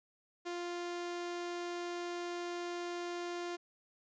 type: tone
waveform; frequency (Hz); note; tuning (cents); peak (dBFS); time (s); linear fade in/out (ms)
sawtooth; 349.2; F4; 0; -34; 0.45-3.57; 20
effects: resampled to 16000 Hz